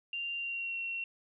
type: tone with pitch glide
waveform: sine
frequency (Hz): 2782 to 2729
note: F7 to F7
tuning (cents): -7 to -41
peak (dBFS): -34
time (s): 0.13-1.04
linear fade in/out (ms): 2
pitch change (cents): -34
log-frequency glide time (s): 0.35-0.77
effects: none